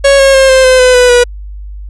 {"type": "tone with pitch steps", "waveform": "45% pulse", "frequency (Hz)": [554, 543.9, 533.9, 524.1, 514.5, 505.1, 495.8, 486.8], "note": ["C#5", "C#5", "C5", "C5", "C5", "B4", "B4", "B4"], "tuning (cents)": [-1, -33, 35, 3, -29, 39, 7, -25], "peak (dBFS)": -3, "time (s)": [0.04, 1.24], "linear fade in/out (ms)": 10, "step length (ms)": 150, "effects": ["added 50 Hz sine -22 dBFS peak until 1.89 s", "resampled to 24000 Hz"]}